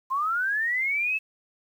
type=linear sweep; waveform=sine; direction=up; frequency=1029 to 2637 Hz; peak=-23 dBFS; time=0.1-1.19 s; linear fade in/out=20 ms; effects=9-bit